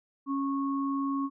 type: tone pair together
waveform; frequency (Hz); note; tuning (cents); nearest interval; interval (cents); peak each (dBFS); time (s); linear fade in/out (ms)
sine; 275.6 / 1100; C#4 / C#6; -10 / -14; 2 octaves; 2396; -28 / -34; 0.26-1.3; 50
effects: none